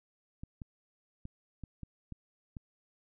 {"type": "clicks", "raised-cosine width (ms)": 5, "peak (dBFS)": -30, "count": 7, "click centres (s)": [0.435, 0.618, 1.254, 1.637, 1.833, 2.123, 2.568], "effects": []}